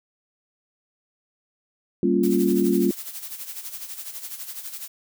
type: chord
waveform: sine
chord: G half-diminished seventh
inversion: none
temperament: equal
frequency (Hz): 196 / 233.1 / 277.2 / 349.2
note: G3 / Bb3 / Db4 / F4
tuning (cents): 0 / 0 / 0 / 0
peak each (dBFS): -23 / -24 / -24 / -21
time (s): 2.03-2.91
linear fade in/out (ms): 2
type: noise with tremolo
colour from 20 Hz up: blue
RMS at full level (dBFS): -33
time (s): 2.23-4.88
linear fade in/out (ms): 5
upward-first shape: sine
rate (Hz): 12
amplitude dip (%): 65
effects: none